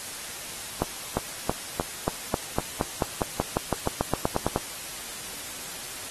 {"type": "accelerating click train", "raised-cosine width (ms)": 1, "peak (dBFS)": -9, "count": 20, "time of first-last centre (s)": [0.82, 4.561], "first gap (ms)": 350, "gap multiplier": 0.93, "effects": ["white hiss -37 dBFS RMS until 6.1 s", "AAC 32 kbps"]}